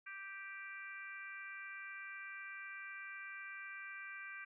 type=harmonic tone; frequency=392 Hz; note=G4; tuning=in tune; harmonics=3 / 4 / 5 / 6 / 7; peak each=-56 / -49 / -54 / -51 / -64 dBFS; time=0.06-4.45 s; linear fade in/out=10 ms; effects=none